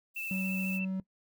violet noise, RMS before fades -46 dBFS, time 0.14-0.8 s, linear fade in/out 50 ms
sine tone with vibrato, 2650 Hz, E7, 9 cents sharp, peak -35 dBFS, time 0.16-0.85 s, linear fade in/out 5 ms, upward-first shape triangle, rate 14 Hz, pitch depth 26 cents each way
triangle tone, 189.3 Hz, F#3, 40 cents sharp, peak -29 dBFS, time 0.31-1 s, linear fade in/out 2 ms
effects noise-tail reverb RT60 0.1 s tail -20 dB re dry

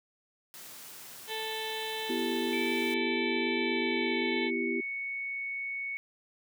white high-pass noise, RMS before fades -47 dBFS, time 0.54-2.94 s, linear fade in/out 0 ms, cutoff 100 Hz, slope 48 dB/octave
harmonic tone, 440 Hz, A4, in tune, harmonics 1 / 2 / 4 / 5 / 6 / 7 / 8 / 9, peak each -39 / -40 / -42 / -45 / -45 / -42 / -42 / -43 dBFS, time 1.27-4.51 s, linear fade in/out 50 ms
sine chord, E minor, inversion second, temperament equal with one note detuned, 246.9 / 334.8 / 392 Hz, B3 / E4 / G4, 0 / +27 / 0 cents, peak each -34 dBFS, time 2.09-4.81 s, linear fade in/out 10 ms
sine tone with pitch glide, 2303 to 2219 Hz, D7 to C#7, -34 to +1 cents, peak -33 dBFS, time 2.53-5.97 s, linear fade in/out 0 ms, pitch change -65 cents, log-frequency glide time 3.63-4.36 s
effects none

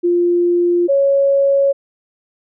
sine tone pair in turn, 349.2 / 554.3 Hz, F4 / C#5, 0 / 0 cents, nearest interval minor sixth, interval 800 cents, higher second, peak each -11 / -10 dBFS, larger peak second, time 0.03-0.88 / 0.88-1.73 s, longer neither, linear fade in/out 20 ms, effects none

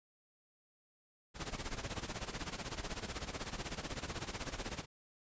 pink noise with tremolo, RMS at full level -39 dBFS, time 1.34-4.86 s, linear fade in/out 50 ms, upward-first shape sine, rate 16 Hz, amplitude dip 80%, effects resampled to 16000 Hz

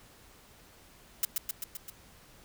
blue noise with echo, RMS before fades -27 dBFS, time 1.23-1.25 s, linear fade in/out 2 ms, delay 130 ms, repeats 5, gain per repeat -3 dB, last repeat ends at 1.9 s, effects pink hiss -57 dBFS RMS until 2.44 s

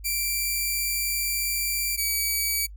5% pulse tone pair in turn, 2349 / 2285 Hz, D7 / D7, 0 / -48 cents, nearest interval unison, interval 48 cents, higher first, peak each -15 / -14 dBFS, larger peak second, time 0.04-1.97 / 1.97-2.67 s, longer first, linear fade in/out 20 ms, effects noise-tail reverb RT60 0.1 s tail -25 dB re dry + added 50 Hz sine -39 dBFS peak until 2.76 s

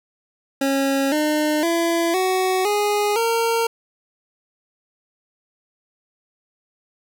25% pulse tone with pitch steps, 273.3 / 303.2 / 336.5 / 373.3 / 414.2 / 459.6 Hz, C#4 / D#4 / E4 / F#4 / G#4 / A#4, -24 / -45 / +36 / +15 / -5 / -25 cents, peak -14 dBFS, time 0.61-3.67 s, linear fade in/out 5 ms, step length 510 ms, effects none

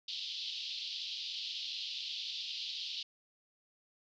pink band-pass noise, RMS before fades -41 dBFS, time 0.08-3.03 s, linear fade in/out 5 ms, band 3000 to 4800 Hz, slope 48 dB/octave, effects none

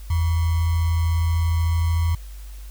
sine tone with sample-and-hold, 83.2 Hz, E2, 17 cents sharp, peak -17 dBFS, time 0.1-2.15 s, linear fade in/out 5 ms, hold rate 1050 Hz, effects added 50 Hz sine -34 dBFS peak until 2.7 s + white hiss -50 dBFS RMS until 2.7 s

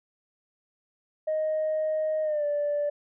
sine tone with pitch glide, 623 to 584.6 Hz, D#5 to D5, +2 to -8 cents, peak -23 dBFS, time 1.27-2.9 s, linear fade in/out 10 ms, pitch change -110 cents, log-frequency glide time 2.23-2.45 s, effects tanh soft clip ceiling -21 dBFS

